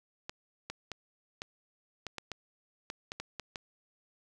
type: clicks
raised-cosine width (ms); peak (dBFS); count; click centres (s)
0.2; -21; 12; 0.295 / 0.7 / 0.917 / 1.419 / 2.067 / 2.183 / 2.317 / 2.901 / 3.119 / 3.2 / 3.397 / 3.558
effects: none